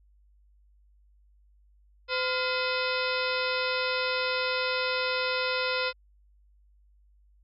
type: harmonic tone with a mistuned harmonic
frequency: 510 Hz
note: C5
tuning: 44 cents flat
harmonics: 1 / 2 / 3 / 4 / 5 / 6 / 7 / 8 / 9 / 10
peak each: -31 / -35 / -33 / -36 / -34 / -42 / -38 / -38 / -43 / -37 dBFS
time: 2.08-5.93 s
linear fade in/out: 50 ms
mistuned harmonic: 3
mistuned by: -140 cents
effects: added 50 Hz sine -58 dBFS peak until 7.43 s